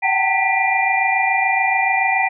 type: tone cluster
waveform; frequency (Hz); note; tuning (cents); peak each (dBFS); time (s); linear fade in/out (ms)
sine; 750 / 777 / 899 / 1968 / 2386; F#5 / G5 / A5 / B6 / D7; +23 / -16 / +37 / -7 / +27; -23 / -20 / -24 / -20 / -20; 0.02-2.29; 20
effects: none

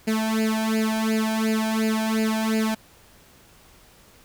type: tone with flanger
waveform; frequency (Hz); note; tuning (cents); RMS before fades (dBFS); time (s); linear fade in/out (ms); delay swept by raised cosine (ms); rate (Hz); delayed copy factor
sawtooth; 220; A3; 0; -23; 0.07-2.75; 10; 0.42 to 1.28; 2.8; +0.9
effects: pink hiss -53 dBFS RMS until 4.24 s

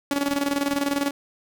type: tone with tremolo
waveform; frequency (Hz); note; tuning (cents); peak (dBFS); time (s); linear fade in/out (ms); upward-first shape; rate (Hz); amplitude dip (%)
sawtooth; 282.4; C#4; +32; -16; 0.11-1.11; 2; square; 20; 65
effects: none

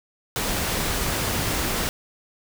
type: noise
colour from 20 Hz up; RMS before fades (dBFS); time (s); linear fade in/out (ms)
pink; -25; 0.36-1.89; 0
effects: none

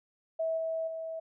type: tone with level steps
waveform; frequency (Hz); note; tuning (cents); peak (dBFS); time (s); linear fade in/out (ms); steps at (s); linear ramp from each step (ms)
sine; 649; E5; -27; -28 / -30 / -35; 0.39-1.2; 10; 0.57 / 0.87; 10
effects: none

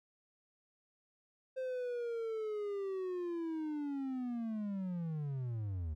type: linear sweep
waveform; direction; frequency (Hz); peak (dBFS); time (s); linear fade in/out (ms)
triangle; down; 523.3 to 73.42; -34; 1.56-5.95; 20
effects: none

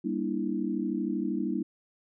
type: chord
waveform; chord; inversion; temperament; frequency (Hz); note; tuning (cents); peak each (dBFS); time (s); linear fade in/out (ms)
sine; E half-diminished seventh; first; just; 197.78 / 237.3 / 296.7 / 329.6; G3 / Bb3 / D4 / E4; +16 / +31 / +18 / 0; -33; 0.04-1.63; 10
effects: none

